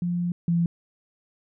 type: tone pair in turn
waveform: sine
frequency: 174.9 / 170.12 Hz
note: F3 / F3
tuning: +3 / -45 cents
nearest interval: unison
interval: 48 cents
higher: first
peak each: -23 / -19 dBFS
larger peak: second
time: 0.02-0.32 / 0.48-0.66 s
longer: first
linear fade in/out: 2 ms
effects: none